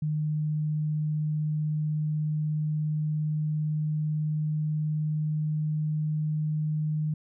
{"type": "tone with pitch glide", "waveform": "sine", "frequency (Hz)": [152.5, 153.38], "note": ["D#3", "D#3"], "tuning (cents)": [-34, -24], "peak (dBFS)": -25, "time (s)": [0.02, 7.14], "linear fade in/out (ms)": 5, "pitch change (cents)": 10, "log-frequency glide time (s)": [0.39, 6.39], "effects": []}